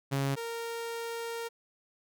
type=tone pair in turn; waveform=sawtooth; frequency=137.7 / 463.2 Hz; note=C#3 / A#4; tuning=-11 / -11 cents; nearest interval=octave + major sixth; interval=2100 cents; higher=second; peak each=-24 / -31 dBFS; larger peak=first; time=0.11-0.36 / 0.36-1.49 s; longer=second; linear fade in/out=20 ms; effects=none